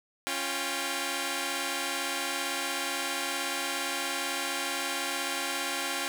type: tone cluster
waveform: 5% pulse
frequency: 275.6 / 348.8 / 789 Hz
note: C#4 / F4 / G5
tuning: -10 / -2 / +11 cents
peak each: -23 dBFS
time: 0.27-6.08 s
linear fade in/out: 0 ms
effects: none